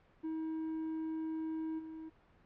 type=tone with level steps; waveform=triangle; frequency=318.7 Hz; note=D#4; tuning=42 cents sharp; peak=-34 / -42 dBFS; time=0.23-2.1 s; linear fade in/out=20 ms; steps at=1.78 s; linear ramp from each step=20 ms; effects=pink hiss -66 dBFS RMS until 2.45 s + low-pass 2000 Hz 12 dB/octave